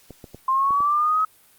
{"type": "clicks", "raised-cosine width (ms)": 2, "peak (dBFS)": -25, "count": 5, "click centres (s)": [0.107, 0.242, 0.346, 0.707, 0.805]}
{"type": "linear sweep", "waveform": "sine", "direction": "up", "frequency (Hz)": [1046.5, 1282], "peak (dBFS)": -17, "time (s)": [0.48, 1.25], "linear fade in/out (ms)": 5}
{"effects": ["white hiss -55 dBFS RMS until 1.58 s", "Opus 48 kbps"]}